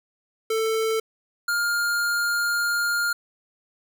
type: tone pair in turn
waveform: square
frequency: 443.9 / 1409.3 Hz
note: A4 / F6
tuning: +15 / +15 cents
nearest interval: octave + minor sixth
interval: 2000 cents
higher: second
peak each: -22 dBFS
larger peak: neither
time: 0.5-1 / 1.48-3.13 s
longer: second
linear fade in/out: 5 ms
effects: none